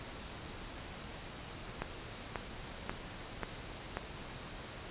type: click train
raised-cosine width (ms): 0.5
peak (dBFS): -20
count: 5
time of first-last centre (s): 1.82-3.971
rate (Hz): 1.86
effects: pink hiss -46 dBFS RMS until 4.9 s + resampled to 8000 Hz